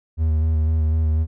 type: tone with vibrato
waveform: triangle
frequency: 78.8 Hz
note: D#2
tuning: 23 cents sharp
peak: -14 dBFS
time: 0.17-1.27 s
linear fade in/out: 50 ms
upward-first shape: square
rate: 4 Hz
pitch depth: 21 cents each way
effects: none